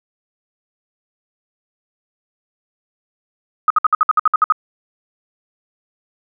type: tone bursts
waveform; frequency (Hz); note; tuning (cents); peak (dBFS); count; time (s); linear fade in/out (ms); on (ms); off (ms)
sine; 1257; D#6; +17; -8; 11; 3.68-4.523; 2; 23; 59
effects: none